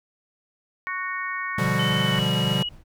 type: harmonic tone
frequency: 370 Hz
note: F#4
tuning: in tune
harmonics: 3 / 4 / 5 / 6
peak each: -31 / -35 / -30 / -34 dBFS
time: 0.87-2.19 s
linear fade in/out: 0 ms
type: chord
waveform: square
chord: G dominant seventh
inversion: first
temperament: equal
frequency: 123.47 / 146.83 / 174.61 / 196 Hz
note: B2 / D3 / F3 / G3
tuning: 0 / 0 / 0 / 0 cents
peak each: -28 dBFS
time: 1.58-2.63 s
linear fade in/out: 5 ms
type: noise with tremolo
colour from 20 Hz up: brown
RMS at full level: -43 dBFS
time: 1.62-2.84 s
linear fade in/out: 20 ms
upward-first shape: triangle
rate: 3.8 Hz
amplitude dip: 90%
type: tone with pitch glide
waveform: sine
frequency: 3036 to 2907 Hz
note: F#7 to F#7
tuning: +44 to -31 cents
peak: -26 dBFS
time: 1.79-2.69 s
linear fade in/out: 5 ms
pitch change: -75 cents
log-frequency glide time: 2-2.29 s
effects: none